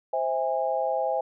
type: chord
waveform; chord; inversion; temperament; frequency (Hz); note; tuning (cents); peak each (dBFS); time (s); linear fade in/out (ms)
sine; C augmented; none; just; 523.3 / 654.1 / 817.6; C5 / E5 / G#5; 0 / -14 / -27; -28; 0.13-1.21; 5
effects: none